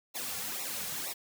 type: noise with flanger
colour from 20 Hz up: white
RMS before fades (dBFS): -37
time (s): 0.14-1.14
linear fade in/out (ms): 20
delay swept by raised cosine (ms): 0.63 to 3.23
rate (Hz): 2.1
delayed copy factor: -1
effects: none